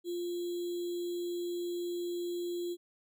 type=tone with sample-and-hold; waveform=sine; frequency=349.2 Hz; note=F4; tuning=in tune; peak=-33 dBFS; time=0.04-2.77 s; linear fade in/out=50 ms; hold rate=3675 Hz; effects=none